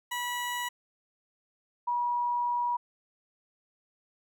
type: tone pair in turn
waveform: 20% pulse / sine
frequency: 975 / 964.9 Hz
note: B5 / B5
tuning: -23 / -41 cents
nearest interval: unison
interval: 18 cents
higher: first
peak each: -26 dBFS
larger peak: neither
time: 0.11-0.69 / 1.87-2.77 s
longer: second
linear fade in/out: 10 ms
effects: none